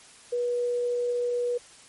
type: tone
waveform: sine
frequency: 485.4 Hz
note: B4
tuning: 30 cents flat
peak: -24 dBFS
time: 0.32-1.58 s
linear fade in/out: 10 ms
effects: white hiss -51 dBFS RMS until 1.88 s + MP3 48 kbps